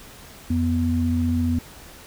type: tone pair together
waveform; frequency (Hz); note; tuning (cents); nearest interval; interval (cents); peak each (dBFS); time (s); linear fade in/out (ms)
sine; 86.9 / 245.6; F2 / B3; -8 / -9; octave + tritone; 1799; -22 / -21; 0.5-1.59; 5
effects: pink hiss -44 dBFS RMS until 2.06 s